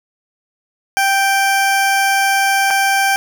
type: tone with dropouts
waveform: 20% pulse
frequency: 784 Hz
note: G5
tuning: in tune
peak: -7 dBFS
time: 0.97-3.16 s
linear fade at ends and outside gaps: 0 ms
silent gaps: 2.704-2.708 s
effects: 7-bit